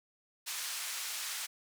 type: band-pass noise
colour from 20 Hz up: white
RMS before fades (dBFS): -39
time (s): 0.46-1.47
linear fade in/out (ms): 20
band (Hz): 1200 to 9600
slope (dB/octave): 12
effects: none